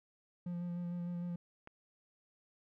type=tone with vibrato; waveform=triangle; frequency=174.61 Hz; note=F3; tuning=in tune; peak=-35 dBFS; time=0.46-1.36 s; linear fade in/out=5 ms; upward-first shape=square; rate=6.6 Hz; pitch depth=14 cents each way
type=click; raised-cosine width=0.5 ms; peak=-35 dBFS; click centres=1.674 s
effects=none